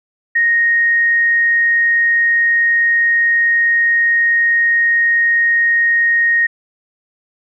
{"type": "tone", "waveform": "sine", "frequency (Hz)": 1864.7, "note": "A#6", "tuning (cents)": 0, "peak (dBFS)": -10, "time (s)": [0.35, 6.47], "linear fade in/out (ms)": 10, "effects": []}